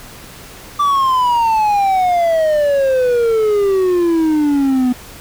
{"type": "exponential sweep", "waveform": "triangle", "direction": "down", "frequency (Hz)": [1174, 246.1], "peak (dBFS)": -9, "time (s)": [0.79, 4.93], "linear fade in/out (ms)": 10, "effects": ["pink hiss -36 dBFS RMS until 5.2 s"]}